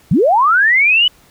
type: linear sweep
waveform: sine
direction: up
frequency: 122.2 to 3015 Hz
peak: -8 dBFS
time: 0.11-1.08 s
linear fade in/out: 5 ms
effects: pink hiss -49 dBFS RMS until 1.3 s